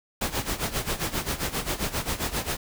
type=noise with tremolo; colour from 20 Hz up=pink; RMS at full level=-26 dBFS; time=0.21-2.57 s; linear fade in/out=5 ms; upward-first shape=sine; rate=7.5 Hz; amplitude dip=80%; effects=none